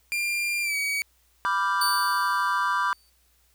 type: tone with pitch glide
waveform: 40% pulse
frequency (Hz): 2393 to 2264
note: D7 to C#7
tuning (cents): +32 to +36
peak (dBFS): -24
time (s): 0.12-1.02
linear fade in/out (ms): 0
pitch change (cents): -96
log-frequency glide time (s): 0.62-0.76
type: chord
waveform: triangle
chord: G dominant seventh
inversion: first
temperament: equal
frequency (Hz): 987.8 / 1174.7 / 1396.9 / 1568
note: B5 / D6 / F6 / G6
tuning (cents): 0 / 0 / 0 / 0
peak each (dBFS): -25 / -24 / -30 / -27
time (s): 1.45-2.93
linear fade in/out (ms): 0
type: tone with exponential decay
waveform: sawtooth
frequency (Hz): 4577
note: D8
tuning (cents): -45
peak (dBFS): -20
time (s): 1.81-3.1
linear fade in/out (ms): 5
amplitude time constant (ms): 280
effects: added 60 Hz sine -65 dBFS peak until 3.54 s + white hiss -65 dBFS RMS until 3.54 s